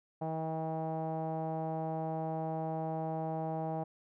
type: tone with low-pass filter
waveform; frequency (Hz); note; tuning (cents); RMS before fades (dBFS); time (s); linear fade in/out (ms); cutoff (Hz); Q
sawtooth; 160; D#3; +49; -36; 0.21-3.84; 10; 750; 6.3
effects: none